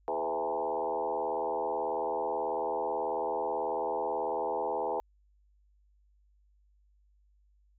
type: tone with frequency modulation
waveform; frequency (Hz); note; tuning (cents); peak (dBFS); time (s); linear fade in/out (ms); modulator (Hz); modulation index
sine; 659.3; E5; 0; -29; 0.08-5; 0; 78.3; 3.5
effects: added 50 Hz sine -63 dBFS peak until 7.78 s